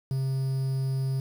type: tone with quantisation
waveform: triangle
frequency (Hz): 133.4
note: C3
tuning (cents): +34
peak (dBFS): -23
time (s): 0.11-1.2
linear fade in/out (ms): 2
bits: 8
effects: none